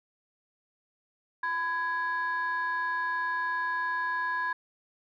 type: tone pair together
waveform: sine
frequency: 1005 / 1662.1 Hz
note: B5 / G#6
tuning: +30 / +1 cents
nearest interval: major sixth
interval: 871 cents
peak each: -29 / -29 dBFS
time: 1.43-4.53 s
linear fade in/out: 5 ms
effects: tanh soft clip ceiling -23 dBFS